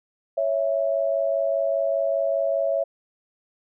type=tone pair together; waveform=sine; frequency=555 / 660 Hz; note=C#5 / E5; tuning=+2 / +2 cents; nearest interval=minor third; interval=300 cents; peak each=-23 dBFS; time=0.37-2.84 s; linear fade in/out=10 ms; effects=none